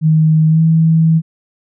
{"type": "tone with pitch glide", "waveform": "sine", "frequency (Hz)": [157.3, 161.72], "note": ["D#3", "E3"], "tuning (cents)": [19, -33], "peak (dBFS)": -7, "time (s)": [0.01, 1.22], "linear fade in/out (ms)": 50, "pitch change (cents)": 48, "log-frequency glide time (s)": [0.48, 0.61], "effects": []}